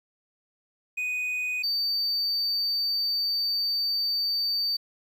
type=tone pair in turn; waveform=triangle; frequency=2489 / 4599 Hz; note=D#7 / D8; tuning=0 / -37 cents; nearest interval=major seventh; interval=1063 cents; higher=second; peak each=-25 / -23 dBFS; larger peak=second; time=0.97-1.63 / 1.63-4.77 s; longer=second; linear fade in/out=10 ms; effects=10-bit